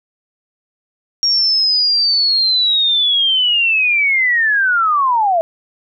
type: linear sweep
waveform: sine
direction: down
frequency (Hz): 5600 to 640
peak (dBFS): -11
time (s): 1.23-5.41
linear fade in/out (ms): 0
effects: none